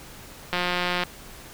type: click train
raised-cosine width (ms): 0.3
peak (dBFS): -9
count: 91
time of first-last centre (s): 0.53-1.036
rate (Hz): 178
effects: pink hiss -44 dBFS RMS until 1.53 s